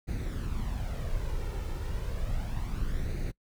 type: noise with flanger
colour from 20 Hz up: brown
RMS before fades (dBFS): -32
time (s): 0.07-3.32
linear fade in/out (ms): 20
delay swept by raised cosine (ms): 0.46 to 2.26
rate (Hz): 0.32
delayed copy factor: +0.55
effects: noise-tail reverb RT60 0.1 s tail -23 dB re dry